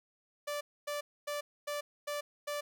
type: tone bursts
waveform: sawtooth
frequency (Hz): 585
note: D5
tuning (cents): -7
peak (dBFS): -31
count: 6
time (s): 0.47-2.61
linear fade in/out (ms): 10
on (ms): 140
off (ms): 260
effects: none